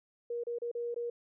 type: tone with dropouts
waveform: sine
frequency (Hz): 474.6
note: A#4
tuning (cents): +31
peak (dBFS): -33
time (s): 0.3-1.1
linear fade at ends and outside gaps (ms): 5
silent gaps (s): 0.437-0.468 / 0.586-0.618 / 0.715-0.75 / 0.944-0.961
effects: none